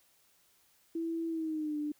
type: tone with pitch glide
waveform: sine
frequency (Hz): 330.1 to 297.5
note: E4 to D4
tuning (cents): +2 to +22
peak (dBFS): -32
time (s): 0.95-1.92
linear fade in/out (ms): 5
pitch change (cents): -180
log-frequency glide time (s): 1.28-1.77
effects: white hiss -68 dBFS RMS until 1.99 s